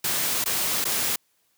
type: noise with dropouts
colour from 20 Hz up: white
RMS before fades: -25 dBFS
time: 0.04-1.16 s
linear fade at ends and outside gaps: 5 ms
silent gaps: 0.442-0.458 / 0.843-0.852 s
effects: white hiss -68 dBFS RMS until 1.57 s + high-pass 80 Hz 12 dB/octave